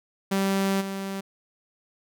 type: tone with level steps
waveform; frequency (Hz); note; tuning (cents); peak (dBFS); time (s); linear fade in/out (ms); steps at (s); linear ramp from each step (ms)
sawtooth; 194.7; G3; -12; -18 / -26; 0.31-1.21; 10; 0.8; 20
effects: none